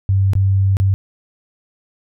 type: tone with dropouts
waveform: sine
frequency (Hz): 97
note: G2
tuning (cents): -18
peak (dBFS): -11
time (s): 0.09-0.94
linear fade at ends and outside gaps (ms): 0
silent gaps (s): 0.334-0.353 / 0.769-0.8
effects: none